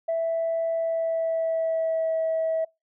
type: tone with pitch glide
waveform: sine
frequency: 659.3 to 646.5 Hz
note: E5 to E5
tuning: 0 to -34 cents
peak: -21 dBFS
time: 0.08-2.65 s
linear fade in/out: 10 ms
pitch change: -34 cents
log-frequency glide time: 0.75-2.16 s
effects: noise-tail reverb RT60 0.2 s tail -24 dB re dry + tanh soft clip ceiling -19 dBFS